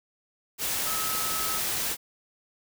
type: tone in noise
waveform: sine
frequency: 1288 Hz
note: E6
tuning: 41 cents flat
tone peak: -34 dBFS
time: 0.84-1.61 s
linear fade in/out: 50 ms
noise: white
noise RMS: -29 dBFS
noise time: 0.58-1.97 s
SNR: -8 dB
effects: none